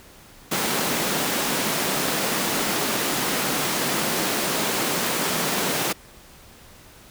pink high-pass noise, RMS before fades -24 dBFS, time 0.51-5.93 s, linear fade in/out 10 ms, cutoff 170 Hz, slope 24 dB/octave, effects pink hiss -48 dBFS RMS until 7.1 s

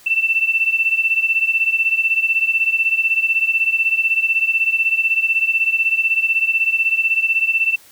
sine beating tone pair, 2669 / 2685 Hz, E7 / E7, +21 / +31 cents, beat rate 16 Hz, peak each -16 / -19 dBFS, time 0.06-7.76 s, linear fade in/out 10 ms, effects white hiss -47 dBFS RMS until 7.91 s

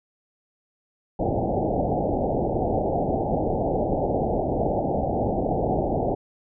white low-pass noise, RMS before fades -24 dBFS, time 1.19-6.15 s, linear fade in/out 10 ms, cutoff 810 Hz, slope 96 dB/octave, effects none

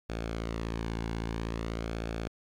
sawtooth tone with flanger, 56.2 Hz, A1, 37 cents sharp, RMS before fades -35 dBFS, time 0.09-2.28 s, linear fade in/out 10 ms, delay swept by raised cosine 1 to 1.6 ms, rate 0.5 Hz, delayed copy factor -0.5, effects low-pass 6000 Hz 12 dB/octave + 11-bit

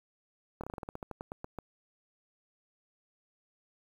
slowing click train, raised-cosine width 1 ms, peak -25 dBFS, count 15, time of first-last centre 0.61-1.587 s, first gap 26 ms, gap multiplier 1.14, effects 9-bit

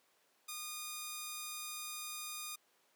5% pulse tone, 1224 Hz, D#6, 29 cents flat, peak -30 dBFS, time 0.48-2.56 s, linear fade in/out 10 ms, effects pink hiss -72 dBFS RMS until 2.95 s + high-pass 400 Hz 12 dB/octave

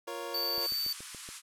25% pulse chord, Bb minor, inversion second, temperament equal with one note detuned, 349.2 / 468.1 / 554.4 Hz, F4 / Bb4 / Db5, 0 / +7 / 0 cents, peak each -39 / -37 / -37 dBFS, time 0.07-0.67 s, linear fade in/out 10 ms
square tone, 4571 Hz, D8, 48 cents flat, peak -31 dBFS, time 0.34-0.93 s, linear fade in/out 5 ms
white band-pass noise, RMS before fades -46 dBFS, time 0.58-1.42 s, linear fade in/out 50 ms, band 1000 to 11000 Hz, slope 48 dB/octave
click train, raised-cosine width 2 ms, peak -35 dBFS, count 6, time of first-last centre 0.58-1.289 s, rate 7.05 Hz
effects none

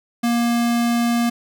square tone, 236.2 Hz, A#3, 23 cents sharp, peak -17 dBFS, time 0.23-1.3 s, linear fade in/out 10 ms, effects none

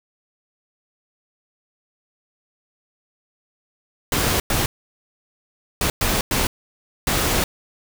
pink noise bursts at uneven times, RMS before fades -20 dBFS, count 6, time 4.12-4.4 / 4.5-4.66 / 5.81-5.9 / 6.01-6.21 / 6.31-6.47 / 7.07-7.44 s, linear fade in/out 2 ms, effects none

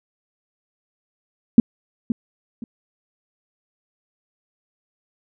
sine tone with echo, 232 Hz, A#3, 8 cents flat, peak -4 dBFS, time 1.58-1.6 s, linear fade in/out 2 ms, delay 520 ms, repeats 2, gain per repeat -12 dB, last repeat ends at 2.64 s, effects none

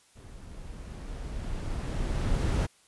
brown noise with level ramp, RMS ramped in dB -47 to -24 dBFS, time 0.15-2.67 s, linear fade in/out 20 ms, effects white hiss -62 dBFS RMS until 2.87 s + resampled to 24000 Hz

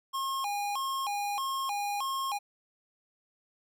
square tone with vibrato, 937 Hz, A#5, 9 cents sharp, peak -31 dBFS, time 0.13-2.39 s, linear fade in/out 20 ms, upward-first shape square, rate 1.6 Hz, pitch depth 240 cents each way, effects none

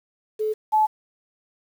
sine tone pair in turn, 431 / 862 Hz, A4 / A5, -36 / -36 cents, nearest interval octave, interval 1200 cents, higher second, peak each -21 / -15 dBFS, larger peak second, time 0.39-0.54 / 0.72-0.87 s, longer neither, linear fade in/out 20 ms, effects 8-bit

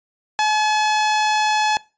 sawtooth tone, 854 Hz, G#5, 48 cents sharp, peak -12 dBFS, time 0.39-1.77 s, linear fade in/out 0 ms, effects noise-tail reverb RT60 0.3 s tail -22 dB re dry + resampled to 16000 Hz

